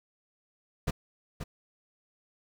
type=noise with echo; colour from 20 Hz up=brown; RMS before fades=-28 dBFS; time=0.87-0.91 s; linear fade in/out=10 ms; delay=530 ms; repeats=1; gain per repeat=-8 dB; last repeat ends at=1.44 s; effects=none